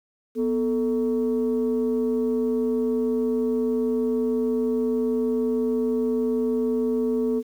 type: tone pair together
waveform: sine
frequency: 246.4 / 440 Hz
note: B3 / A4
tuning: -4 / 0 cents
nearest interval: minor seventh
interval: 1004 cents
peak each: -22 dBFS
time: 0.35-7.43 s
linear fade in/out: 50 ms
effects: tanh soft clip ceiling -16 dBFS + 9-bit